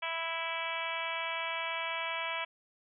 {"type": "harmonic tone", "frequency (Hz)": 329.6, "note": "E4", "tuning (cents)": 0, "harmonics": [2, 3, 4, 5, 6, 7, 8, 9, 10], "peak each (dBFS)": [-42, -39, -43, -44, -45, -38, -43, -45, -44], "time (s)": [0.02, 2.45], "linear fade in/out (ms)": 10, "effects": []}